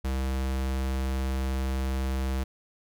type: tone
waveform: square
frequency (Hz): 65.9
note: C2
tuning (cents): +13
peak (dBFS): -27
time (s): 0.04-2.44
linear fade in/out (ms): 10
effects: none